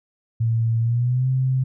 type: tone with pitch glide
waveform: sine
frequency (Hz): 114.2 to 130.43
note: A#2 to C3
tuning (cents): -35 to -5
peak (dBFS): -17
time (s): 0.4-1.64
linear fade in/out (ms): 10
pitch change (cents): +230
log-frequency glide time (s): 0.8-1.28
effects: none